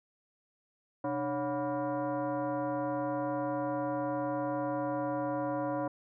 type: tone with frequency modulation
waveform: sine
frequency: 128.8 Hz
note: C3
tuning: 27 cents flat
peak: -30 dBFS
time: 1.04-5.88 s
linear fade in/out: 5 ms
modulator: 428 Hz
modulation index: 2
effects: none